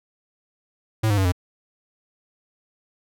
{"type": "tone with pitch steps", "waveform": "square", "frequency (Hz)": [110, 102.63, 95.76, 89.35], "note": ["A2", "G#2", "G2", "F2"], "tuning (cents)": [0, -20, -40, 40], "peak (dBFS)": -18, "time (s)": [1.03, 1.322], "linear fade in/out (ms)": 10, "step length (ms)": 73, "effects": []}